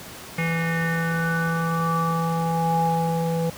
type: tone with low-pass filter sweep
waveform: square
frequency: 165.6 Hz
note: E3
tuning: 8 cents sharp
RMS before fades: -23 dBFS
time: 0.38-3.5 s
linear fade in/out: 5 ms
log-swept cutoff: 2200 to 630 Hz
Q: 7.3
effects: pink hiss -39 dBFS RMS until 3.57 s + high-pass 80 Hz 12 dB/octave